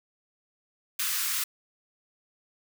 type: high-pass noise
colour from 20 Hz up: white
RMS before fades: -29 dBFS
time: 0.99-1.44 s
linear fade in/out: 5 ms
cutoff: 1100 Hz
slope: 48 dB/octave
effects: none